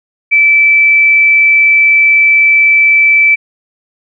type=tone; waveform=sine; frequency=2318 Hz; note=D7; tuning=23 cents flat; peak=-4 dBFS; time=0.31-3.36 s; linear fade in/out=20 ms; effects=none